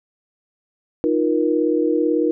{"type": "chord", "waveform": "sine", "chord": "Eb suspended second", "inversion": "none", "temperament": "equal with one note detuned", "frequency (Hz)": [311.1, 349.2, 474.6], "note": ["Eb4", "F4", "Bb4"], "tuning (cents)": [0, 0, 31], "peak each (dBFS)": [-19, -21, -20], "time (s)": [1.04, 2.31], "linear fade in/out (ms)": 0, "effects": []}